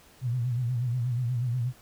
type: tone with vibrato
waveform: sine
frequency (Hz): 122.4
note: B2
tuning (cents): -15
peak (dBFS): -25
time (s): 0.21-1.73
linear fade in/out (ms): 50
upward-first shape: sine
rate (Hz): 8.3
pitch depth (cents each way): 90
effects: pink hiss -56 dBFS RMS until 1.81 s